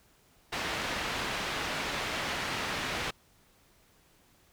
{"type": "low-pass noise", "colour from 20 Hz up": "white", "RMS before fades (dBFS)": -34, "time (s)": [0.52, 3.11], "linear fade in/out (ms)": 10, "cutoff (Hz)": 2800, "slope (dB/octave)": 12, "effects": ["pink hiss -64 dBFS RMS until 4.52 s"]}